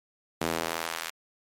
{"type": "tone with high-pass filter sweep", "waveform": "sawtooth", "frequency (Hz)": 82.5, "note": "E2", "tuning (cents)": 2, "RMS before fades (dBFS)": -32, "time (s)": [0.41, 1.1], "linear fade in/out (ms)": 5, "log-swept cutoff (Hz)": [260, 1600], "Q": 0.72, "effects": ["MP3 64 kbps"]}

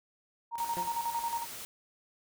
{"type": "tone with tremolo", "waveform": "sine", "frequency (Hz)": 932.3, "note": "A#5", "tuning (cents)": 0, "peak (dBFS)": -29, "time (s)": [0.51, 1.46], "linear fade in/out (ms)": 50, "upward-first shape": "square", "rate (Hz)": 11, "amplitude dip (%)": 60}
{"type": "noise", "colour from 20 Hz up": "white", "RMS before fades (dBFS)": -43, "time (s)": [0.58, 1.65], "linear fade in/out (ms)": 0}
{"type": "tone with exponential decay", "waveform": "15% pulse", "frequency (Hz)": 175.8, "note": "F3", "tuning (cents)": 12, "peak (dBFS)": -29, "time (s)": [0.77, 1], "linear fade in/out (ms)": 0, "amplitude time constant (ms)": 50}
{"effects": []}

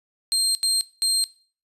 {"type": "tone bursts at uneven times", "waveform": "30% pulse", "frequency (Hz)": 4186, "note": "C8", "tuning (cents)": 0, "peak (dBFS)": -16, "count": 3, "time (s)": [[0.32, 0.55], [0.63, 0.81], [1.02, 1.24]], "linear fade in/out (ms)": 0, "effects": ["noise-tail reverb RT60 0.4 s tail -19 dB re dry", "resampled to 32000 Hz"]}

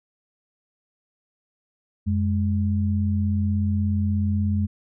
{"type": "tone pair together", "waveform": "sine", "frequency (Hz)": [91.09, 207.7], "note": ["F#2", "G#3"], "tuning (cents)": [-27, 0], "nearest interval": "octave + major second", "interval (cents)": 1427, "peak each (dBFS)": [-21, -24], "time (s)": [2.06, 4.67], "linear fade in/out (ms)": 20, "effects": []}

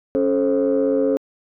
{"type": "tone cluster", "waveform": "sine", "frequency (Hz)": [276.6, 435, 531], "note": ["C#4", "A4", "C5"], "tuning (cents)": [-4, -20, 25], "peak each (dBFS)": -19, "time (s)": [0.15, 1.17], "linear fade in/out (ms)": 0, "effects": ["tanh soft clip ceiling -10 dBFS"]}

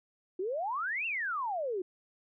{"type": "exponential two-way sweep", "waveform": "sine", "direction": "up then down", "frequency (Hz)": [350, 2790, 350], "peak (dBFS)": -31, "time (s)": [0.39, 1.82], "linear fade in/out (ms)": 5, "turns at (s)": 1.06, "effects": []}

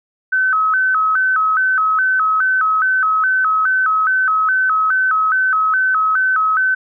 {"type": "tone with vibrato", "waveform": "sine", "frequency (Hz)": 1396.9, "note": "F6", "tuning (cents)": 0, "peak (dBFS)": -12, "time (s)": [0.32, 6.75], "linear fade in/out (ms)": 10, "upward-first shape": "square", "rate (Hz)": 2.4, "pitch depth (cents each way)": 150, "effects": []}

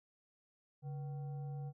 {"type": "tone with frequency modulation", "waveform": "sine", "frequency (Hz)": 141.5, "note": "C#3", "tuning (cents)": 36, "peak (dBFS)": -40, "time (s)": [0.82, 1.73], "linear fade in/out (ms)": 50, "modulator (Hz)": 625, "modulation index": 0.32, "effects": []}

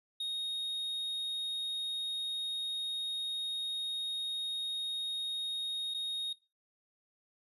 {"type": "tone with dropouts", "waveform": "triangle", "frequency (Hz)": 3729, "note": "A#7", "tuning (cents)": 0, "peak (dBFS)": -32, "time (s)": [0.2, 6.33], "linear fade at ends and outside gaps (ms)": 5, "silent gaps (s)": [5.94, 5.944], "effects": ["noise-tail reverb RT60 0.3 s tail -22 dB re dry", "resampled to 32000 Hz"]}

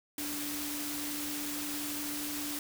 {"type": "tone in noise", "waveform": "sine", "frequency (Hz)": 293.7, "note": "D4", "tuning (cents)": 0, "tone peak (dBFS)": -39, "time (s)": [0.18, 2.59], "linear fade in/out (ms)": 2, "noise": "white", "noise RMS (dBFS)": -38, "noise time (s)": [0.18, 2.59], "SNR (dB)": -4, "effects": []}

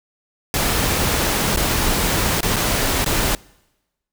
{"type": "noise with dropouts", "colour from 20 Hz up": "pink", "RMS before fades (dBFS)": -19, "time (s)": [0.54, 3.35], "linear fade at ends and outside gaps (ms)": 1, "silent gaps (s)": [[1.562, 1.572], [2.406, 2.43], [2.561, 2.565], [3.045, 3.061]], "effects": ["noise-tail reverb RT60 1.0 s tail -25 dB re dry"]}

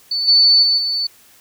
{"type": "tone with level steps", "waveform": "sine", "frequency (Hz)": 4493, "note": "C#8", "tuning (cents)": 23, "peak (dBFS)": [-17, -8, -12, -17], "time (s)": [0.11, 1.07], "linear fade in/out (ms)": 5, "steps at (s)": [0.27, 0.62, 0.77], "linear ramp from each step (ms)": 20, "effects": ["white hiss -49 dBFS RMS until 1.4 s"]}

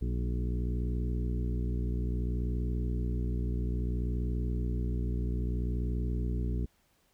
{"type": "harmonic tone with a mistuned harmonic", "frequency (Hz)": 60.6, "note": "B1", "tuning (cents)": -32, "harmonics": [1, 2, 3, 4, 5, 6, 7], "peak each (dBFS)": [-30, -36, -40, -42, -44, -46, -47], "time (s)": [0.01, 6.66], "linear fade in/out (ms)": 10, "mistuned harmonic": 4, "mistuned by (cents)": -45, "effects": ["pink hiss -70 dBFS RMS until 7.13 s"]}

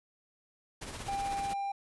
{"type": "noise with tremolo", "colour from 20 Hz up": "pink", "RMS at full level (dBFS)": -40, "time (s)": [0.81, 1.54], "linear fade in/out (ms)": 10, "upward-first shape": "sine", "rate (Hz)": 16, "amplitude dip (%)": 50}
{"type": "tone", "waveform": "triangle", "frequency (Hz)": 795, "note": "G5", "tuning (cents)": 24, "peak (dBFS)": -30, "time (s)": [1.08, 1.72], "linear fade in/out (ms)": 5}
{"effects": ["resampled to 24000 Hz"]}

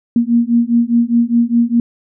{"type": "beating tone pair", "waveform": "sine", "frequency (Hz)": [233.1, 238], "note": ["A#3", "A#3"], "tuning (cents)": [0, 36], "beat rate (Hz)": 4.9, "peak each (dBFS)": -13, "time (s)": [0.16, 1.8], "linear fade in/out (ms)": 2, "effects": []}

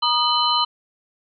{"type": "tone cluster", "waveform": "sine", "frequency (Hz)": [955, 1228, 3014, 4089], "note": ["A#5", "D#6", "F#7", "C8"], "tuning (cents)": [42, -23, 31, -41], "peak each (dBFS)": -22, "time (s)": [0.02, 0.65], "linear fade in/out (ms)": 10, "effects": []}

